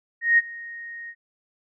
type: tone with ADSR envelope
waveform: sine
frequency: 1864.7 Hz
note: A#6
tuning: in tune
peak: -12 dBFS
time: 0.21-1.15 s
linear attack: 170 ms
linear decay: 29 ms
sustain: -22 dB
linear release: 58 ms
effects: none